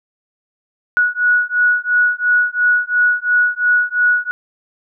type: beating tone pair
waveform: sine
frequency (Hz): 1462 / 1464.9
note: F#6 / F#6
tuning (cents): -21 / -18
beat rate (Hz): 2.9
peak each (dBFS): -15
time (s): 0.97-4.31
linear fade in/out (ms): 0
effects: none